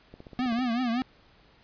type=click train; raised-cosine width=2 ms; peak=-31 dBFS; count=8; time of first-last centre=0.14-0.589 s; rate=15.6 Hz
type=tone with vibrato; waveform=square; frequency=242.1 Hz; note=B3; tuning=34 cents flat; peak=-26 dBFS; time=0.39-1.02 s; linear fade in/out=0 ms; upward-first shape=triangle; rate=5.3 Hz; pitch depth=140 cents each way
effects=pink hiss -59 dBFS RMS until 1.63 s + resampled to 11025 Hz